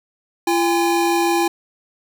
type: tone pair together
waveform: square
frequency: 341.4 / 812 Hz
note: F4 / G#5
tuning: -39 / -39 cents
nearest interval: octave + minor third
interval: 1500 cents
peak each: -18 / -20 dBFS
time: 0.47-1.48 s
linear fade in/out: 5 ms
effects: none